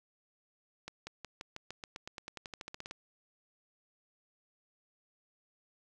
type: accelerating click train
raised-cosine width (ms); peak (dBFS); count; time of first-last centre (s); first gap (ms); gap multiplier
0.2; -25; 20; 0.88-2.911; 190; 0.93
effects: none